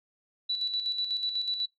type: tone with tremolo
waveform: sine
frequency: 3951 Hz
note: B7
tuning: in tune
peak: -26 dBFS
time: 0.49-1.66 s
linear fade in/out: 10 ms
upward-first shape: square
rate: 8.1 Hz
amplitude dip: 50%
effects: noise-tail reverb RT60 0.2 s tail -24 dB re dry